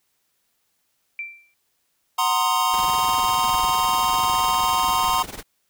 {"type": "tone with exponential decay", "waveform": "sine", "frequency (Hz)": 2349, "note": "D7", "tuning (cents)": 0, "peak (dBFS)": -25, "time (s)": [1.19, 1.54], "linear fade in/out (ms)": 1, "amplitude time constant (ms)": 76}
{"type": "chord", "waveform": "square", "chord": "C half-diminished seventh", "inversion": "second", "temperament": "equal", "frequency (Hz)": [740, 932.3, 1046.5, 1244.5], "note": ["Gb5", "Bb5", "C6", "Eb6"], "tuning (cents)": [0, 0, 0, 0], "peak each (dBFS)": [-28, -24, -22, -28], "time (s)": [2.18, 5.23], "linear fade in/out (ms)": 10}
{"type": "noise with tremolo", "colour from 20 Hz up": "pink", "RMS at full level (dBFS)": -32, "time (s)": [2.73, 5.43], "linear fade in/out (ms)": 10, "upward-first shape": "sine", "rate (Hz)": 20, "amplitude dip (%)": 80}
{"effects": ["white hiss -70 dBFS RMS until 5.69 s"]}